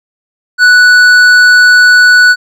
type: tone with hard clipping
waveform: sine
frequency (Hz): 1480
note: F#6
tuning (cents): 0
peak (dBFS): -3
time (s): 0.58-2.36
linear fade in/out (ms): 50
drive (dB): 8
effects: none